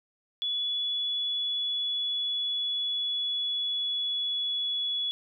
sine tone with pitch glide, 3414 to 3392 Hz, G#7 to G#7, +47 to +36 cents, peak -27 dBFS, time 0.42-5.11 s, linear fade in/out 0 ms, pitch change -11 cents, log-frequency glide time 0.61-4.85 s, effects none

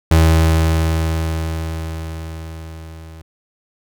35% pulse tone with level ramp, 80.7 Hz, E2, 36 cents flat, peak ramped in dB -6 to -33 dBFS, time 0.11-3.22 s, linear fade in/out 5 ms, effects none

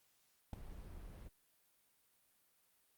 brown noise with ADSR envelope, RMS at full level -38 dBFS, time 0.53-1.29 s, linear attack 3 ms, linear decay 8 ms, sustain -13 dB, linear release 19 ms, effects white hiss -75 dBFS RMS until 2.97 s + Opus 48 kbps

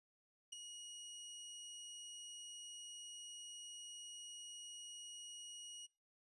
20% pulse tone with ADSR envelope, 2897 Hz, F#7, 37 cents flat, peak -38 dBFS, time 0.52-5.87 s, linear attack 10 ms, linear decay 7 ms, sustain -7 dB, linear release 20 ms, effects noise-tail reverb RT60 0.3 s tail -24 dB re dry + resampled to 24000 Hz

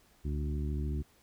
harmonic tone with a mistuned harmonic, 73.42 Hz, D2, in tune, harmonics 1 / 2 / 3 / 4 / 5, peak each -32 / -38 / -42 / -44 / -46 dBFS, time 0.24-1.03 s, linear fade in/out 20 ms, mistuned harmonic 1, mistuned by -51 cents, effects pink hiss -65 dBFS RMS until 1.22 s

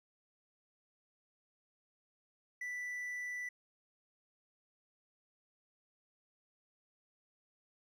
triangle tone, 1975.5 Hz, B6, in tune, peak -37 dBFS, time 2.61-3.49 s, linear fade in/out 5 ms, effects none

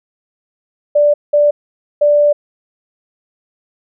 sine tone bursts at uneven times, 587.3 Hz, D5, in tune, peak -7 dBFS, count 3, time 0.95-1.14 / 1.33-1.51 / 2.01-2.33 s, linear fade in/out 10 ms, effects none

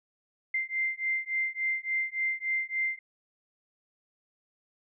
sine beating tone pair, 2087 / 2090.5 Hz, C7 / C7, -5 / -2 cents, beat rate 3.5 Hz, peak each -31 dBFS, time 0.54-2.99 s, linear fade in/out 5 ms, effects none

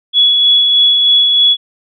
sine tone with tremolo, 3382 Hz, G#7, 31 cents sharp, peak -5 dBFS, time 0.13-1.57 s, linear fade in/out 50 ms, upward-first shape sine, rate 3.2 Hz, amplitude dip 30%, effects none

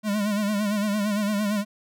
square tone with vibrato, 207.1 Hz, G#3, 5 cents flat, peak -23 dBFS, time 0.03-1.65 s, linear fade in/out 50 ms, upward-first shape sine, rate 8.8 Hz, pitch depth 68 cents each way, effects none

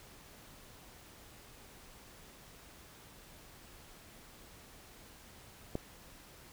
click, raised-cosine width 2 ms, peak -21 dBFS, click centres 5.754 s, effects pink hiss -56 dBFS RMS until 6.52 s

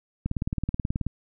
click train, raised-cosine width 5 ms, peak -14 dBFS, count 16, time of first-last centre 0.26-1.066 s, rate 18.6 Hz, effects none

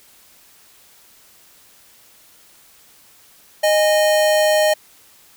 square tone pair together, 617.7 / 824 Hz, D#5 / G#5, -13 / -14 cents, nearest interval perfect fourth, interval 499 cents, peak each -14 / -23 dBFS, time 3.63-4.74 s, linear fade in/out 10 ms, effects white hiss -50 dBFS RMS until 5.36 s

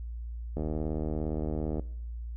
click train, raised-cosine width 2 ms, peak -20 dBFS, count 96, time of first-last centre 0.57-1.796 s, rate 77.5 Hz, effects noise-tail reverb RT60 0.7 s tail -21 dB re dry + added 58 Hz sine -35 dBFS peak until 2.36 s

